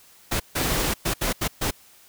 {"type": "noise bursts at uneven times", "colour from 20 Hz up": "pink", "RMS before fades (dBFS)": -24, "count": 6, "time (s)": [[0.31, 0.4], [0.55, 0.94], [1.05, 1.14], [1.21, 1.33], [1.41, 1.48], [1.61, 1.71]], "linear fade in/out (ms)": 10, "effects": ["white hiss -53 dBFS RMS until 2.08 s"]}